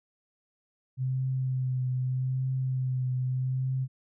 sine tone with vibrato, 129.2 Hz, C3, 21 cents flat, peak -26 dBFS, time 0.97-3.88 s, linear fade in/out 50 ms, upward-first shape triangle, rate 0.81 Hz, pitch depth 27 cents each way, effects none

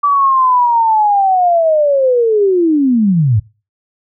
sine linear sweep, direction down, 1161 to 96.3 Hz, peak -8 dBFS, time 0.03-3.4 s, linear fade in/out 10 ms, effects noise-tail reverb RT60 0.3 s tail -21 dB re dry

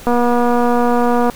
click train, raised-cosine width 1 ms, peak -3 dBFS, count 297, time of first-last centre 0.07-1.298 s, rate 241 Hz, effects pink hiss -37 dBFS RMS until 1.35 s

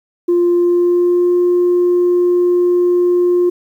sine tone with pitch glide, 349.2 to 354.3 Hz, F4 to F4, 0 to +25 cents, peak -8 dBFS, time 0.28-3.5 s, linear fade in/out 10 ms, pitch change +25 cents, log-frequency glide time 0.54-1.34 s, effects tanh soft clip ceiling -7 dBFS + 8-bit

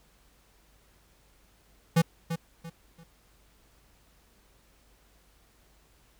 square tone with echo, 165.9 Hz, E3, 11 cents sharp, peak -19 dBFS, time 1.96-2.02 s, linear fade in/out 10 ms, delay 340 ms, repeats 3, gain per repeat -10 dB, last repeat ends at 3.04 s, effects added 50 Hz sine -64 dBFS peak until 6.19 s + pink hiss -64 dBFS RMS until 6.19 s

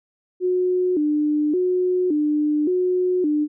sine tone with vibrato, 330.3 Hz, E4, 4 cents sharp, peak -17 dBFS, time 0.4-3.48 s, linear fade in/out 50 ms, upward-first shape square, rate 0.88 Hz, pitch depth 170 cents each way, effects none

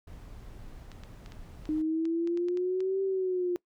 brown noise, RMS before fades -46 dBFS, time 0.07-1.82 s, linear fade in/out 5 ms
clicks, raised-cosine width 0.2 ms, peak -31 dBFS, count 11, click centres 0.917 / 1.036 / 1.261 / 1.321 / 1.655 / 2.054 / 2.274 / 2.374 / 2.485 / 2.573 / 2.805 s
sine exponential two-way sweep, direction up then down, 306.3 to 388.9 to 351.3 Hz, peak -26 dBFS, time 1.69-3.56 s, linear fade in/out 0 ms, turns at 3.02 s
effects noise-tail reverb RT60 0.1 s tail -23 dB re dry

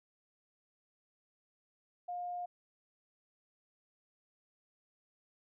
sine tone, 710 Hz, F5, 28 cents sharp, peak -37 dBFS, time 2.08-2.46 s, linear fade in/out 10 ms, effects none

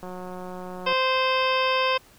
click train, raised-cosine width 1 ms, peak -24 dBFS, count 164, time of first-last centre 0.03-0.926 s, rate 182 Hz
harmonic tone, 520 Hz, C5, 11 cents flat, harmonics 1 / 2 / 3 / 4 / 5 / 6 / 7 / 9 / 10, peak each -25 / -24 / -32 / -34 / -28 / -31 / -35 / -39 / -38 dBFS, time 0.86-1.98 s, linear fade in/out 10 ms
effects pink hiss -54 dBFS RMS until 2.18 s

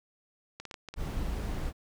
clicks, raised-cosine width 0.2 ms, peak -24 dBFS, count 6, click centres 0.6 / 0.653 / 0.712 / 0.742 / 0.887 / 0.94 s
brown noise, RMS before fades -33 dBFS, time 0.96-1.73 s, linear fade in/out 50 ms
effects none

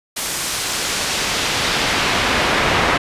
brown noise with band-pass filter sweep, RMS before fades -19 dBFS, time 0.16-2.98 s, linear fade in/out 10 ms, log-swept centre 10000 to 1800 Hz, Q 0.71, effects resampled to 32000 Hz

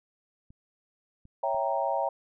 clicks, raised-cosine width 5 ms, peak -40 dBFS, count 3, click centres 0.505 / 1.254 / 1.546 s
sine chord, C# diminished seventh, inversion none, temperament equal, 554.4 / 659.3 / 784 / 932.3 Hz, C#5 / E5 / G5 / Bb5, 0 / 0 / 0 / 0 cents, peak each -31 dBFS, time 1.43-2.09 s, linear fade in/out 5 ms
effects none

